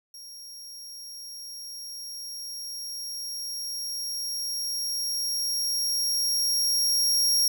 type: tone with level ramp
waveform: sawtooth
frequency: 5588 Hz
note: F8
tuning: in tune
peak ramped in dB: -39 to -17 dBFS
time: 0.14-7.48 s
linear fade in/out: 2 ms
effects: none

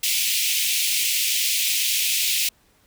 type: high-pass noise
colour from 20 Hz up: pink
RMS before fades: -22 dBFS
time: 0.03-2.49 s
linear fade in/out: 5 ms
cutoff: 2300 Hz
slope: 48 dB/octave
effects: pink hiss -60 dBFS RMS until 2.86 s

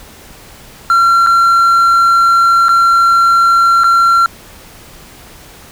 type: tone with dropouts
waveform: triangle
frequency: 1367 Hz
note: F6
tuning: 37 cents flat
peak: -4 dBFS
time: 0.9-4.26 s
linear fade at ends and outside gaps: 1 ms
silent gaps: 1.264-1.27 / 2.684-2.691 / 3.836-3.842 s
effects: pink hiss -37 dBFS RMS until 5.71 s

